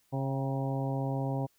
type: harmonic tone with a mistuned harmonic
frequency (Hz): 135.6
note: C#3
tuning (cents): -38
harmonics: 1 / 2 / 3 / 4 / 5 / 6 / 7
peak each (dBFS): -31 / -36 / -42 / -39 / -42 / -41 / -44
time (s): 0.12-1.47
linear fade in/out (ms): 20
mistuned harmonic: 6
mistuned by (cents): -48
effects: white hiss -70 dBFS RMS until 1.58 s